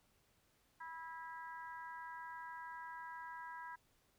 harmonic tone, 326.2 Hz, E4, 18 cents flat, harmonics 3 / 4 / 5 / 6, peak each -48 / -58 / -52 / -59 dBFS, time 0.8-3.76 s, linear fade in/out 10 ms, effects pink hiss -75 dBFS RMS until 4.18 s

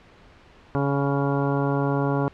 harmonic tone, 140 Hz, C#3, 18 cents sharp, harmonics 1 / 2 / 3 / 4 / 5 / 6 / 7 / 8 / 10, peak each -24 / -26 / -28 / -31 / -34 / -33 / -34 / -35 / -36 dBFS, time 0.75-2.28 s, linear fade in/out 0 ms, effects pink hiss -51 dBFS RMS until 2.33 s + low-pass 3000 Hz 12 dB/octave

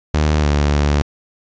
sawtooth tone with pitch glide, 76.1 to 72.92 Hz, D#2 to D2, -38 to -12 cents, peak -9 dBFS, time 0.14-1.02 s, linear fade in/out 0 ms, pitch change -74 cents, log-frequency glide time 0.39-0.47 s, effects resampled to 16000 Hz + 8-bit

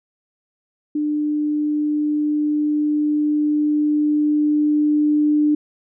sine tone with level ramp, 299 Hz, D4, 31 cents sharp, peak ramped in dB -18 to -13 dBFS, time 0.95-5.55 s, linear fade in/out 5 ms, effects none

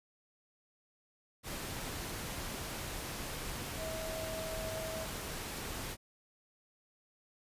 sine tone in noise, 642 Hz, E5, 46 cents flat, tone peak -40 dBFS, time 3.76-5.07 s, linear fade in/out 50 ms, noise pink, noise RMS -41 dBFS, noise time 1.43-5.97 s, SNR -2 dB, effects resampled to 32000 Hz

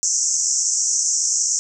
pink band-pass noise, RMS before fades -20 dBFS, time 0.03-1.59 s, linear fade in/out 0 ms, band 5600 to 7700 Hz, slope 96 dB/octave, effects none

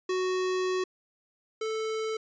square tone pair in turn, 370.3 / 439.6 Hz, F#4 / A4, +1 / -2 cents, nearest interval minor third, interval 297 cents, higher second, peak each -27 / -30 dBFS, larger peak first, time 0.09-0.84 / 1.61-2.17 s, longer first, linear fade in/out 5 ms, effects resampled to 16000 Hz

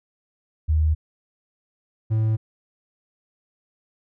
sine / triangle tone pair in turn, 77.78 / 110 Hz, D#2 / A2, 0 / 0 cents, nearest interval tritone, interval 600 cents, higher second, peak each -16 dBFS, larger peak neither, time 0.68-0.95 / 2.1-2.37 s, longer neither, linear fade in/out 20 ms, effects none

